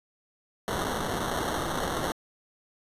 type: noise with sample-and-hold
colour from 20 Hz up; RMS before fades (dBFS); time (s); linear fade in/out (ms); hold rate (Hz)
white; -30; 0.68-2.12; 0; 2450
effects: resampled to 32000 Hz